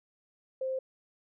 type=tone; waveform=sine; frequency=524 Hz; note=C5; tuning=2 cents sharp; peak=-30 dBFS; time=0.61-0.79 s; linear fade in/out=5 ms; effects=none